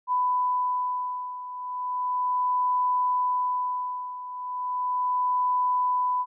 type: beating tone pair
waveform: sine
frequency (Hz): 997 / 997.36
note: B5 / B5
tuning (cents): +16 / +17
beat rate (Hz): 0.36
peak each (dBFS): -25 / -29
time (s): 0.07-6.26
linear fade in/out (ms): 50
effects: none